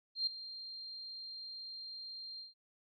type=tone with ADSR envelope; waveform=sine; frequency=4186 Hz; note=C8; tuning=in tune; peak=-29 dBFS; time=0.15-2.54 s; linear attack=120 ms; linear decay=4 ms; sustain=-15 dB; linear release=150 ms; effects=none